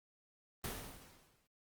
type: noise with exponential decay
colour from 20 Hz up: pink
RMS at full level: -39 dBFS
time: 0.64-1.47 s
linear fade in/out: 2 ms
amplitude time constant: 180 ms
effects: Opus 24 kbps